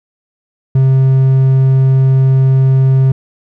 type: tone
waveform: triangle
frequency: 132.8 Hz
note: C3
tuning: 26 cents sharp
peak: -4 dBFS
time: 0.75-3.12 s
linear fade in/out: 5 ms
effects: none